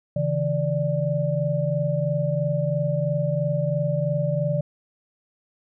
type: tone cluster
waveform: sine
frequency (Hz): 137.7 / 160.7 / 586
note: C#3 / E3 / D5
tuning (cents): -11 / -44 / -4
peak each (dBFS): -25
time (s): 0.16-4.61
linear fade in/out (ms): 5
effects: none